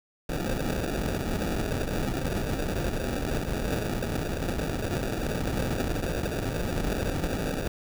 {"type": "noise with sample-and-hold", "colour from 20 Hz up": "pink", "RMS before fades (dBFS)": -29, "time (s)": [0.29, 7.68], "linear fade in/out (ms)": 5, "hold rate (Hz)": 1050, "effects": []}